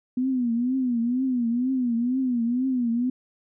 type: tone with vibrato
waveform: sine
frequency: 246.9 Hz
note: B3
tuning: in tune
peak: -21 dBFS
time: 0.17-3.1 s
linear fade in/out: 5 ms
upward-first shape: triangle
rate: 2.1 Hz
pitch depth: 140 cents each way
effects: none